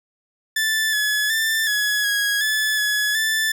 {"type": "tone with pitch steps", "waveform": "sawtooth", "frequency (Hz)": [1758, 1705, 1777, 1689, 1655, 1729, 1696, 1759], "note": ["A6", "G#6", "A6", "G#6", "G#6", "A6", "G#6", "A6"], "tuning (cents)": [-2, 45, 17, 29, -6, -31, 36, -1], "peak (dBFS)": -15, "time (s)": [0.56, 3.52], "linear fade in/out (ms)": 5, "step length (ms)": 370, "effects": []}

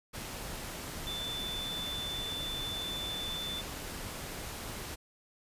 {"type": "tone in noise", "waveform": "sine", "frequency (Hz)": 3520, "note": "A7", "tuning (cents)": 0, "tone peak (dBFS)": -36, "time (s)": [1.06, 3.62], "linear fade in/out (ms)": 20, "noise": "pink", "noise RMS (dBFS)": -41, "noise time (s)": [0.13, 4.96], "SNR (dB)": 2, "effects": ["resampled to 32000 Hz"]}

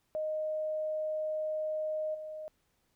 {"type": "tone with level steps", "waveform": "sine", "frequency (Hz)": 620, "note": "D#5", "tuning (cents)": -6, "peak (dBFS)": [-31, -39], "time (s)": [0.15, 2.48], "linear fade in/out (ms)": 0, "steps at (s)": 2.14, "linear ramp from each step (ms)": 10, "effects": ["pink hiss -75 dBFS RMS until 2.95 s"]}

